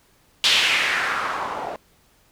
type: noise with low-pass filter sweep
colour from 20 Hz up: blue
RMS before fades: -22 dBFS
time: 0.44-1.76 s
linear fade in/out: 0 ms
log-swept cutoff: 3600 to 660 Hz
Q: 2.5
effects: pink hiss -59 dBFS RMS until 2.31 s